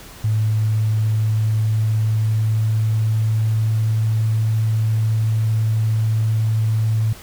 sine tone with pitch glide, 108.5 to 110.27 Hz, A2 to A2, -24 to +4 cents, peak -15 dBFS, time 0.24-7.13 s, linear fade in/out 5 ms, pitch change +28 cents, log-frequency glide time 0.43-4.06 s, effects pink hiss -40 dBFS RMS until 7.22 s

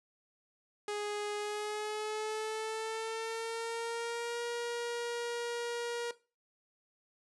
sawtooth tone with pitch glide, 415.3 to 474.3 Hz, G#4 to A#4, 0 to +30 cents, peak -31 dBFS, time 0.88-6.11 s, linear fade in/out 2 ms, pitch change +230 cents, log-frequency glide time 1.36-4.42 s, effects noise-tail reverb RT60 0.3 s tail -17 dB re dry + resampled to 24000 Hz

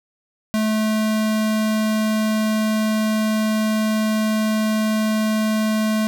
square tone, 216.7 Hz, A3, 26 cents flat, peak -18 dBFS, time 0.54-6.07 s, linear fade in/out 0 ms, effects none

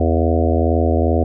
harmonic tone with a mistuned harmonic, 82.3 Hz, E2, 2 cents flat, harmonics 1 / 3 / 4 / 5 / 6 / 7 / 8 / 9, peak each -16 / -21 / -22 / -23 / -24 / -24 / -25 / -26 dBFS, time 0-1.24 s, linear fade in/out 5 ms, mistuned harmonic 9, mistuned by -44 cents, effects none

